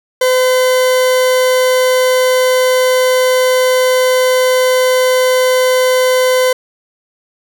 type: tone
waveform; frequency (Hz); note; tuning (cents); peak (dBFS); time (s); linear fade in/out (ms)
40% pulse; 510; C5; -44; -8; 0.21-6.53; 5
effects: none